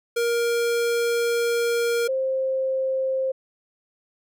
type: tone pair in turn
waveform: square / sine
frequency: 470 / 527.6 Hz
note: A#4 / C5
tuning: +14 / +14 cents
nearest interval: major second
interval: 200 cents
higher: second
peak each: -21 dBFS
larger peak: neither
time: 0.16-2.08 / 2.08-3.32 s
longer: first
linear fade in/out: 10 ms
effects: none